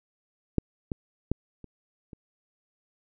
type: clicks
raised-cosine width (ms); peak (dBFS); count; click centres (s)
3; -9 / -17 / -12 / -30 / -30; 5; 0.583 / 0.918 / 1.316 / 1.643 / 2.132
effects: none